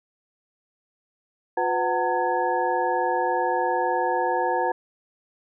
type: tone cluster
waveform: sine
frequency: 357.5 / 501 / 748 / 909 / 1680 Hz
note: F4 / B4 / F#5 / A#5 / G#6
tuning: +41 / +25 / +19 / -44 / +19 cents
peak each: -29 / -27 / -26 / -25 / -32 dBFS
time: 1.57-4.72 s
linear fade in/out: 5 ms
effects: none